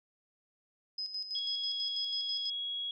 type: tone with tremolo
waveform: sine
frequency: 5050 Hz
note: D#8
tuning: 25 cents sharp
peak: -34 dBFS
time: 0.98-2.5 s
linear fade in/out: 5 ms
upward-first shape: square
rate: 6.1 Hz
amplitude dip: 60%
type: tone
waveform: sine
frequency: 3322 Hz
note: G#7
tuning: in tune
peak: -34 dBFS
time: 1.35-2.91 s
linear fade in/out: 2 ms
effects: none